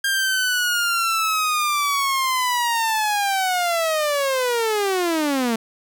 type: linear sweep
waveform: sawtooth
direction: down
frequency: 1608 to 220 Hz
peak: -15 dBFS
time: 0.04-5.56 s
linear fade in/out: 5 ms
effects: none